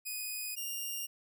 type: tone pair in turn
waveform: 5% pulse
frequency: 2489 / 2818 Hz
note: D#7 / F7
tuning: 0 / +15 cents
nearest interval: major second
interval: 215 cents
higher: second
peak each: -27 dBFS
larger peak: neither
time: 0.05-0.56 / 0.56-1.07 s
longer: neither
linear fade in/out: 20 ms
effects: none